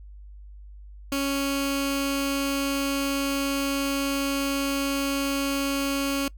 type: tone with notch filter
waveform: 15% pulse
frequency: 277.2 Hz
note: C#4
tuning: in tune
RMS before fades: -26 dBFS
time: 1.12-6.28 s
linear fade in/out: 2 ms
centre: 760 Hz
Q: 0.82
effects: noise-tail reverb RT60 0.1 s tail -23 dB re dry + added 50 Hz sine -41 dBFS peak until 6.37 s